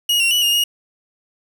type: tone with pitch steps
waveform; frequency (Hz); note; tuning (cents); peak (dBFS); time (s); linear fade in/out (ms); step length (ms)
40% pulse; 2886 / 2751 / 2947 / 2837 / 2870; F#7 / F7 / F#7 / F7 / F7; -44 / -27 / -8 / +27 / +47; -13; 0.09-0.64; 5; 110
effects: 7-bit